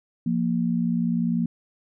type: tone pair together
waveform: sine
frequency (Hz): 173.39 / 233.6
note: F3 / A#3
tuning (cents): -12 / +4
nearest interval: perfect fourth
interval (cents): 516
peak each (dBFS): -24 / -23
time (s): 0.26-1.46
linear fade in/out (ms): 5
effects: none